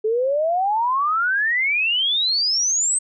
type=exponential sweep; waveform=sine; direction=up; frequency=423.4 to 8372 Hz; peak=-17 dBFS; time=0.04-2.99 s; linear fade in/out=10 ms; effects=none